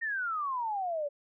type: exponential sweep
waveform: sine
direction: down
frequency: 1864.7 to 560 Hz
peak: -30 dBFS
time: 0.01-1.09 s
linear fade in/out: 20 ms
effects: none